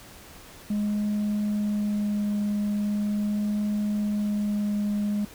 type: tone with vibrato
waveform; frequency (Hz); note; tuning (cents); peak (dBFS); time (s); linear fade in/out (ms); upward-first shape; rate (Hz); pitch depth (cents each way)
sine; 207.7; G#3; 0; -21; 0.7-5.25; 5; sine; 0.41; 9
effects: tanh soft clip ceiling -22 dBFS + pink hiss -47 dBFS RMS until 5.34 s